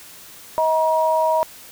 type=tone pair together; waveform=sine; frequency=635.4 / 952 Hz; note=D#5 / A#5; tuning=+36 / +36 cents; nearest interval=perfect fifth; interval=700 cents; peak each=-18 dBFS; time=0.58-1.43 s; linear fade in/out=0 ms; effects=white hiss -42 dBFS RMS until 1.71 s